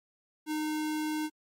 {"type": "tone with sample-and-hold", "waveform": "sine", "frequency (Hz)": 308, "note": "D#4", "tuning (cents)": -17, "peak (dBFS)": -29, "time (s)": [0.46, 1.3], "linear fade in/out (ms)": 50, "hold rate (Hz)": 1225, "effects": ["MP3 64 kbps"]}